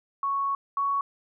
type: tone pair in turn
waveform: sine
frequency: 1108.7 / 1116.4 Hz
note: C#6 / C#6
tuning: 0 / +12 cents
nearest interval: unison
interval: 12 cents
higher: second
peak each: -24 / -23 dBFS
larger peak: second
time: 0.23-0.55 / 0.77-1.01 s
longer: first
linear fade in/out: 2 ms
effects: none